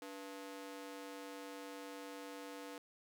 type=ring-modulated tone; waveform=sawtooth; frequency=390 Hz; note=G4; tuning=9 cents flat; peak=-40 dBFS; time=0.02-2.78 s; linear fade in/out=0 ms; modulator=100 Hz; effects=none